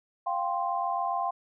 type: chord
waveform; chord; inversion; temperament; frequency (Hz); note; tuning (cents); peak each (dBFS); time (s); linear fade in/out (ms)
sine; F suspended second; none; just; 698.5 / 785.8 / 1047.7; F5 / G5 / C6; 0 / +4 / +2; -31; 0.26-1.31; 10
effects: none